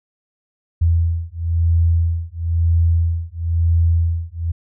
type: beating tone pair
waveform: sine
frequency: 83.2 / 84.2 Hz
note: E2 / E2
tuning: +17 / +37 cents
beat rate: 1 Hz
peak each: -17 dBFS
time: 0.81-4.52 s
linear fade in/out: 10 ms
effects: none